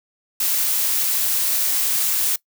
blue noise, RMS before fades -20 dBFS, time 0.4-2.36 s, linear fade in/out 5 ms, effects noise-tail reverb RT60 0.1 s tail -21 dB re dry

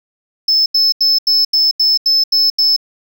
triangle tone bursts, 5250 Hz, E8, 8 cents flat, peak -8 dBFS, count 9, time 0.48-2.764 s, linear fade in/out 5 ms, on 180 ms, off 83 ms, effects none

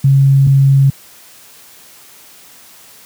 sine tone pair in turn, 136.9 / 136.9 Hz, C#3 / C#3, -21 / -21 cents, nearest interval unison, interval 0 cents, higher neither, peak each -5 dBFS, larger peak neither, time 0.04-0.47 / 0.47-0.9 s, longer neither, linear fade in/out 5 ms, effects white hiss -41 dBFS RMS until 3.05 s + high-pass 80 Hz 12 dB/octave

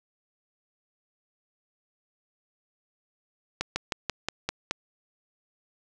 slowing click train, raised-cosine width 0.2 ms, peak -10 dBFS, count 7, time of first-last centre 3.61-4.71 s, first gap 150 ms, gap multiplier 1.08, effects none

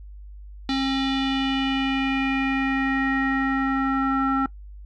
square tone with low-pass filter sweep, 268.9 Hz, C4, 47 cents sharp, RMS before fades -23 dBFS, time 0.69-4.46 s, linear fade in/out 2 ms, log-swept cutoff 3900 to 1300 Hz, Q 4.3, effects noise-tail reverb RT60 0.1 s tail -21 dB re dry + added 50 Hz sine -38 dBFS peak until 4.85 s

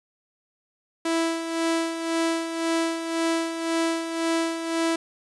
sawtooth tone with tremolo, 329.6 Hz, E4, in tune, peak -17 dBFS, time 1.05-4.96 s, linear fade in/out 5 ms, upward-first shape sine, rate 1.9 Hz, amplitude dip 60%, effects resampled to 24000 Hz + 8-bit

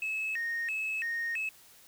sine tone with vibrato, 2192 Hz, C#7, 20 cents flat, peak -29 dBFS, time 0.02-1.49 s, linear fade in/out 2 ms, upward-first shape square, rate 1.5 Hz, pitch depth 290 cents each way, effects tanh soft clip ceiling -28 dBFS + white hiss -57 dBFS RMS until 1.87 s

